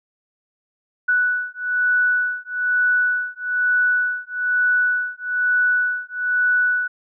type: beating tone pair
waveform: sine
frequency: 1480 / 1481.1 Hz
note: F#6 / F#6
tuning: 0 / +1 cents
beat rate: 1.1 Hz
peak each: -20 dBFS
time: 1.08-6.88 s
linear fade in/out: 10 ms
effects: none